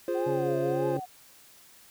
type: chord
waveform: triangle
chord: F minor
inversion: none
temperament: equal with one note detuned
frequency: 349.2 / 413.4 / 523.3 Hz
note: F4 / Ab4 / C5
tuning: 0 / -8 / 0 cents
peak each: -28 / -32 / -28 dBFS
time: 0.08-0.97 s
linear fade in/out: 2 ms
type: tone with vibrato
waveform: sine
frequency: 744 Hz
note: F#5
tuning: 9 cents sharp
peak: -35 dBFS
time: 0.14-1.06 s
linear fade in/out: 20 ms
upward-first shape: triangle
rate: 1.7 Hz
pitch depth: 240 cents each way
type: harmonic tone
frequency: 139.7 Hz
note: C#3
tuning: 14 cents sharp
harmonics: 1 / 2 / 3 / 4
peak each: -34 / -37 / -39 / -40 dBFS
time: 0.26-1 s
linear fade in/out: 10 ms
effects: white hiss -55 dBFS RMS until 1.9 s